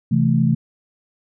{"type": "chord", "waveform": "sine", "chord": "A minor", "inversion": "first", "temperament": "just", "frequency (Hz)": [132, 165, 220], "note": ["C3", "E3", "A3"], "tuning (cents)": [16, 2, 0], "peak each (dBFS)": -18, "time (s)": [0.11, 0.55], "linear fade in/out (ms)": 10, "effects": []}